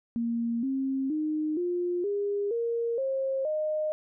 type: tone with pitch steps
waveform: sine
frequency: 233.1 / 267.8 / 307.6 / 353.3 / 405.9 / 466.2 / 535.5 / 615.2 Hz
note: A#3 / C4 / D#4 / F4 / G#4 / A#4 / C5 / D#5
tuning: 0 / +40 / -20 / +20 / -40 / 0 / +40 / -20 cents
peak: -26 dBFS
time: 0.16-3.92 s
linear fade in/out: 0 ms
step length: 470 ms
effects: none